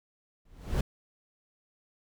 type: noise with exponential growth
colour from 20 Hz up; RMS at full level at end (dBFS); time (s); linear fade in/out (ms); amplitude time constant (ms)
brown; -23; 0.45-0.81; 5; 77
effects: none